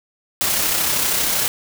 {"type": "noise with amplitude modulation", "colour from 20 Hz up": "white", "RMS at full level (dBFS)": -18, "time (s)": [0.41, 1.48], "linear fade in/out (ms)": 0, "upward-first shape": "sine", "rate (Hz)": 32.8, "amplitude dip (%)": 30, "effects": []}